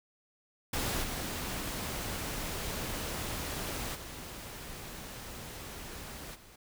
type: noise with level steps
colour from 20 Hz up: pink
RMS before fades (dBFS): -33 / -37 / -44 / -55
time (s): 0.73-6.56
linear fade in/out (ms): 5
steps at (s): 1.02 / 3.94 / 6.34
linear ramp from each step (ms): 20
effects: none